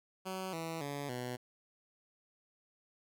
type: tone with pitch steps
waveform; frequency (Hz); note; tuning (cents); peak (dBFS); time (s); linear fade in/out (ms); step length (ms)
10% pulse; 188.2 / 163.84 / 142.63 / 124.17; F#3 / E3 / C#3 / B2; +30 / -10 / +50 / +10; -30; 0.25-1.37; 20; 280
effects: none